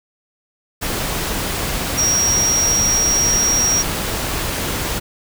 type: tone in noise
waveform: sine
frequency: 5660 Hz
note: F8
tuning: 22 cents sharp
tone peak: -14 dBFS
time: 1.97-3.83 s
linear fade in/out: 20 ms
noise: pink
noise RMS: -22 dBFS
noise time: 0.81-5 s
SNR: +5 dB
effects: none